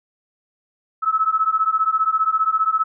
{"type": "beating tone pair", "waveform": "sine", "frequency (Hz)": [1292, 1307], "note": ["E6", "E6"], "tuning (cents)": [-35, -15], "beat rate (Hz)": 15, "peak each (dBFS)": -19, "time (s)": [1.02, 2.84], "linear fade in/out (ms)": 20, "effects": []}